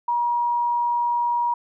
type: tone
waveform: sine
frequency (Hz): 955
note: A#5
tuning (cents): +42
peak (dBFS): -19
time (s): 0.08-1.54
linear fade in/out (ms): 5
effects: none